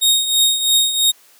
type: tone with tremolo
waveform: sawtooth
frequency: 3729 Hz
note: A#7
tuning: in tune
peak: -7 dBFS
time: 0.01-1.12 s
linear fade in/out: 20 ms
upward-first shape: triangle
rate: 3 Hz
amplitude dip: 70%
effects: white hiss -50 dBFS RMS until 1.39 s + high-pass 300 Hz 12 dB/octave